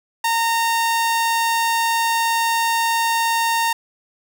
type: tone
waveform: sawtooth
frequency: 919 Hz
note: A#5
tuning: 25 cents flat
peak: -13 dBFS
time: 0.24-3.73 s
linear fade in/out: 5 ms
effects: none